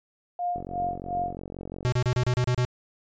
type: tone with tremolo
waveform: sine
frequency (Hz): 707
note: F5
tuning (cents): +21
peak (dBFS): -24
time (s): 0.39-1.37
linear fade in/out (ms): 2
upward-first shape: sine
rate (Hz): 2.8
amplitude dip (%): 100
type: click train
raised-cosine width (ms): 2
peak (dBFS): -23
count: 62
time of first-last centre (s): 0.56-1.895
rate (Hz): 45.7
type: tone bursts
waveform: square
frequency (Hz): 124.5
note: B2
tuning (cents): +14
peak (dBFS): -22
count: 8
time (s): 1.85-2.65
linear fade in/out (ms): 0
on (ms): 72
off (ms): 32
effects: resampled to 16000 Hz